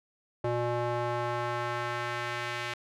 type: tone with band-pass filter sweep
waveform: square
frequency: 120.2 Hz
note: B2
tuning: 46 cents flat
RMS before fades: -32 dBFS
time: 0.44-2.74 s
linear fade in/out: 5 ms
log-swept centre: 580 to 2300 Hz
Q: 1.1
effects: none